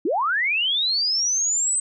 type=linear sweep; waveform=sine; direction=up; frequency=270 to 8250 Hz; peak=-19 dBFS; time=0.05-1.8 s; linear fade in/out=5 ms; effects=none